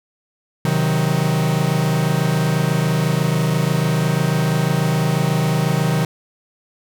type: chord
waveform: 45% pulse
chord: C diminished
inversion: none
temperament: equal with one note detuned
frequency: 130.81 / 156.92 / 185 Hz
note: C3 / Eb3 / Gb3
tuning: 0 / +15 / 0 cents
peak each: -21 / -18 / -23 dBFS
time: 0.65-6.05 s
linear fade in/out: 2 ms
effects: none